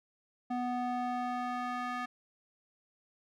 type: tone with band-pass filter sweep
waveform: square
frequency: 246.9 Hz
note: B3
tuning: in tune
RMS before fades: -35 dBFS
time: 0.5-2.06 s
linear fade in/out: 10 ms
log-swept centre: 570 to 1400 Hz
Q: 1.5
effects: none